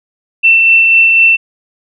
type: tone with tremolo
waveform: sine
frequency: 2684 Hz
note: E7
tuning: 31 cents sharp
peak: -3 dBFS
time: 0.43-1.37 s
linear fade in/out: 20 ms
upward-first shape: sine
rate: 4 Hz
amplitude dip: 25%
effects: none